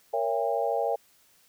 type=chord; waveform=sine; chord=A# diminished seventh; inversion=none; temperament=just; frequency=466.2 / 559.4 / 671.3 / 805.5 Hz; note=A#4 / C#5 / E5 / G5; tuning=0 / +16 / +31 / +47 cents; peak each=-30 dBFS; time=0.13-0.96 s; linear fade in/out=10 ms; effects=white hiss -62 dBFS RMS until 1.48 s